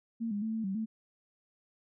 sine tone with pitch steps, 228.5 / 204.6 / 221.2 / 222.7 / 192.7 / 220.7 Hz, A#3 / G#3 / A3 / A3 / G3 / A3, -34 / -26 / +9 / +21 / -29 / +5 cents, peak -31 dBFS, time 0.2-0.86 s, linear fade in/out 20 ms, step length 110 ms, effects none

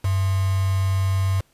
sine tone with quantisation, 95.6 Hz, G2, 43 cents flat, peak -18 dBFS, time 0.04-1.41 s, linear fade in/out 10 ms, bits 5, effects pink hiss -61 dBFS RMS until 1.53 s + resampled to 32000 Hz

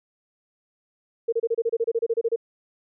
sine tone bursts, 460 Hz, A#4, 23 cents flat, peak -19 dBFS, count 15, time 1.28-2.361 s, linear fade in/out 10 ms, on 45 ms, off 29 ms, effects none

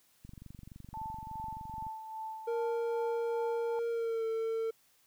click train, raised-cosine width 5 ms, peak -36 dBFS, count 39, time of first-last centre 0.25-1.867 s, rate 23.5 Hz
sine tone with tremolo, 880 Hz, A5, in tune, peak -37 dBFS, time 0.94-3.79 s, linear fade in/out 0 ms, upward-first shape sine, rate 2.5 Hz, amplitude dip 50%
triangle tone with pitch glide, 466.2 to 449.8 Hz, A#4 to A4, 0 to +38 cents, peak -29 dBFS, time 2.47-4.71 s, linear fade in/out 10 ms, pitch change -62 cents, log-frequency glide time 3.89-4.25 s
effects white hiss -68 dBFS RMS until 5.06 s

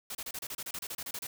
white noise bursts, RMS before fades -39 dBFS, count 15, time 0.1-1.27 s, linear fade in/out 5 ms, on 50 ms, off 30 ms, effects none

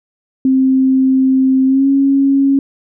sine tone with pitch glide, 263.2 to 274.7 Hz, C4 to C#4, +10 to -16 cents, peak -8 dBFS, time 0.45-2.59 s, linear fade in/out 2 ms, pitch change +74 cents, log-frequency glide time 1.66-1.88 s, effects none

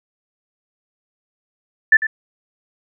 sine tone with echo, 1760 Hz, A6, in tune, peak -6 dBFS, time 1.92-1.97 s, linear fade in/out 5 ms, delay 99 ms, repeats 1, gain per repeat -12 dB, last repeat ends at 2.069 s, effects none

